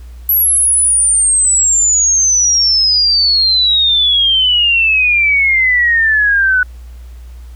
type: exponential sweep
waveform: sine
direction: down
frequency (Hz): 11840 to 1480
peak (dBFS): -8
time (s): 0.29-6.63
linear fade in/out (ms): 2
effects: added 60 Hz sine -29 dBFS peak until 7.55 s + pink hiss -49 dBFS RMS until 7.55 s